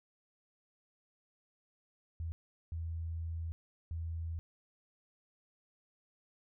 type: tone bursts at uneven times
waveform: sine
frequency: 82.41 Hz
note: E2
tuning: in tune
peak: -36 dBFS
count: 3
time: 2.2-2.32 / 2.72-3.52 / 3.91-4.39 s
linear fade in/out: 0 ms
effects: none